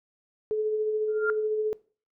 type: tone with tremolo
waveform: sine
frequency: 430 Hz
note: A4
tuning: 40 cents flat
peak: -23 dBFS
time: 0.51-1.73 s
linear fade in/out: 0 ms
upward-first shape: sine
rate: 14 Hz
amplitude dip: 35%
type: tone with exponential growth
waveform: sine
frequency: 1396.9 Hz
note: F6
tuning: in tune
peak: -21 dBFS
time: 1.08-1.3 s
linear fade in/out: 1 ms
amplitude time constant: 47 ms
effects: noise-tail reverb RT60 0.4 s tail -21 dB re dry